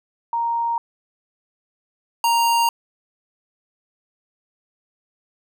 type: tone pair in turn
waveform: sine / square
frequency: 932.3 / 932.3 Hz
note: A#5 / A#5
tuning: 0 / 0 cents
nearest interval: unison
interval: 0 cents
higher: neither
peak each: -19 / -16 dBFS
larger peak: second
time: 0.33-0.78 / 2.24-2.69 s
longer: neither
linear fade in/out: 2 ms
effects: none